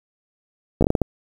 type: slowing click train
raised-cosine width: 2 ms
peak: -4 dBFS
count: 7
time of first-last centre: 0.81-1.017 s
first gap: 14 ms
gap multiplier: 1.36
effects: 7-bit